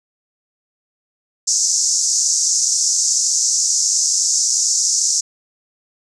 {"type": "band-pass noise", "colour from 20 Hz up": "white", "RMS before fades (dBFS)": -17, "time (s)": [1.47, 5.21], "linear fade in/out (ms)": 10, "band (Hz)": [5500, 7200], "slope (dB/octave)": 48, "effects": []}